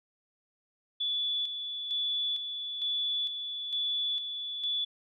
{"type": "tone with tremolo", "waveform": "sine", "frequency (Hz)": 3446, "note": "A7", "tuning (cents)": -37, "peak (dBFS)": -28, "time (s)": [1, 4.85], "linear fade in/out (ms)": 10, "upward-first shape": "square", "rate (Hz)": 1.1, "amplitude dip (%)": 50, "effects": []}